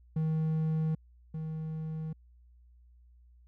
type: tone pair in turn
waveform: triangle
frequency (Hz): 158.1 / 158.1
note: D#3 / D#3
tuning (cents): +28 / +28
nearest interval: unison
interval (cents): 0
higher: neither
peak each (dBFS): -25 / -32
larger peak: first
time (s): 0.16-0.95 / 1.34-2.13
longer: neither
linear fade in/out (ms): 5
effects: added 60 Hz sine -56 dBFS peak until 3.47 s